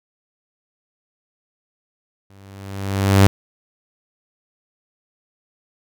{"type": "tone with exponential growth", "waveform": "sawtooth", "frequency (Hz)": 98, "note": "G2", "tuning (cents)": 0, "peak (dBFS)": -3, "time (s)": [2.3, 3.27], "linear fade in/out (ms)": 0, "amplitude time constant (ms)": 210, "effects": []}